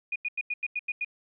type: tone bursts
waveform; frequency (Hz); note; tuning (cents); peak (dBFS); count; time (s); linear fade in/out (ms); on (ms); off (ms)
sine; 2455; D#7; -24; -27; 8; 0.12-1.047; 5; 38; 89
effects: none